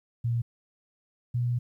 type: tone pair in turn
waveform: sine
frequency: 117.8 / 121.39 Hz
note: A#2 / B2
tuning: +19 / -29 cents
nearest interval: minor second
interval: 52 cents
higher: second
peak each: -24 dBFS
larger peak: neither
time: 0.24-0.42 / 1.34-1.59 s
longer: second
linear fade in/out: 10 ms
effects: 11-bit